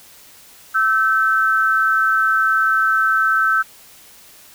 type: tone pair together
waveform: sine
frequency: 1318.5 / 1537.1 Hz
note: E6 / G6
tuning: 0 / -34 cents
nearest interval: minor third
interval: 266 cents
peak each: -16 dBFS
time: 0.74-3.63 s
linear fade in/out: 20 ms
effects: white hiss -45 dBFS RMS until 4.54 s